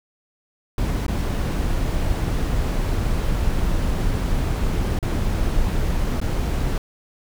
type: noise with dropouts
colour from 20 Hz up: brown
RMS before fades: -21 dBFS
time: 0.78-6.78 s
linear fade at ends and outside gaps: 2 ms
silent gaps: 1.065-1.08 / 4.989-5.027 / 6.202-6.214 s
effects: none